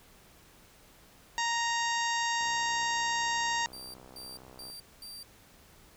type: harmonic tone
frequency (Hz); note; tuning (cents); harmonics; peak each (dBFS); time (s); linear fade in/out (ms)
932.3; A#5; 0; 1 / 2 / 3 / 4 / 5 / 6 / 7 / 8; -31 / -33 / -39 / -39 / -41 / -41 / -40 / -43; 1.38-3.66; 0
type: click train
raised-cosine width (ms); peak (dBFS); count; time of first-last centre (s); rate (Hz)
1; -37; 148; 2.41-4.7; 64.2
type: tone bursts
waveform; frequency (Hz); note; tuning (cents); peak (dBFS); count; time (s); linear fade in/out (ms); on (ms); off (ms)
sawtooth; 4699; D8; 0; -40; 4; 3.73-5.23; 2; 210; 220
effects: pink hiss -58 dBFS RMS until 5.96 s